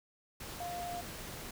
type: tone in noise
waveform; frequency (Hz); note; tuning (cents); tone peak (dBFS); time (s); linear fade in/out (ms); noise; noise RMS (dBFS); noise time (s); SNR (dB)
sine; 702; F5; +9; -38; 0.6-1.01; 5; pink; -45; 0.4-1.51; +4
effects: none